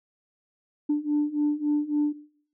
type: beating tone pair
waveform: sine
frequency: 293.7 / 297.3 Hz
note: D4 / D4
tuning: 0 / +21 cents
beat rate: 3.6 Hz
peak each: -25 / -23 dBFS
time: 0.89-2.13 s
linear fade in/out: 10 ms
effects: noise-tail reverb RT60 0.6 s tail -19 dB re dry + tanh soft clip ceiling -17 dBFS